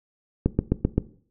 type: click train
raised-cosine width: 3 ms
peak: -6 dBFS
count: 5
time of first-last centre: 0.46-0.98 s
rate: 7.69 Hz
effects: noise-tail reverb RT60 0.5 s tail -17 dB re dry